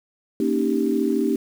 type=chord; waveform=sine; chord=Eb dominant seventh; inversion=second; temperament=equal; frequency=233.1 / 277.2 / 311.1 / 392 Hz; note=Bb3 / Db4 / Eb4 / G4; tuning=0 / 0 / 0 / 0 cents; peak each=-24 dBFS; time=0.4-1.36 s; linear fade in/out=2 ms; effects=7-bit